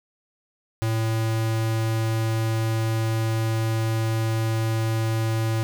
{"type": "tone", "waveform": "square", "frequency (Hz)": 112, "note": "A2", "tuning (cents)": 31, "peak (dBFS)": -22, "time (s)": [0.82, 5.63], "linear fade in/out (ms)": 0, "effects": []}